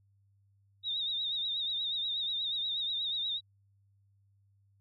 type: tone with vibrato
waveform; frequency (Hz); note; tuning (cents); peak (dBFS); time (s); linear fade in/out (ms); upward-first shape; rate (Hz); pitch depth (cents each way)
sine; 3729; A#7; 0; -31; 0.83-3.41; 50; triangle; 8.3; 86
effects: added 99 Hz sine -65 dBFS peak until 4.8 s